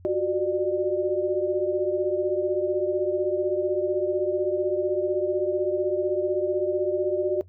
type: tone cluster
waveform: sine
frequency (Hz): 361.3 / 377.1 / 599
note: F#4 / F#4 / D5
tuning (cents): -41 / +33 / +34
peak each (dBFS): -26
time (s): 0.05-7.41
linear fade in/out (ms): 0
effects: noise-tail reverb RT60 0.1 s tail -17 dB re dry + added 90 Hz sine -47 dBFS peak until 7.48 s